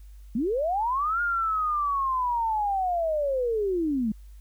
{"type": "linear two-way sweep", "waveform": "sine", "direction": "up then down", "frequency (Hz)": [204, 1428, 204], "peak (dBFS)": -23, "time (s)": [0.35, 4.12], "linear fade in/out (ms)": 5, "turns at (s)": 1.21, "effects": ["added 50 Hz sine -43 dBFS peak until 4.4 s", "white hiss -65 dBFS RMS until 4.4 s"]}